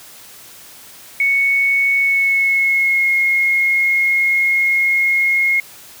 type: tone with pitch glide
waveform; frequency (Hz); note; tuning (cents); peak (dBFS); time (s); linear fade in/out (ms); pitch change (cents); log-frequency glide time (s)
sine; 2217 to 2154; C#7 to C7; 0 to +50; -12; 1.2-5.6; 2; -50; 1.97-3.1
effects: white hiss -40 dBFS RMS until 6 s + high-pass 60 Hz 12 dB/octave